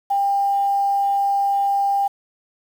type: tone with quantisation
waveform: sine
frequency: 797 Hz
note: G5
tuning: 28 cents sharp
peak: -16 dBFS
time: 0.1-2.08 s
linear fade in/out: 10 ms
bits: 7
effects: none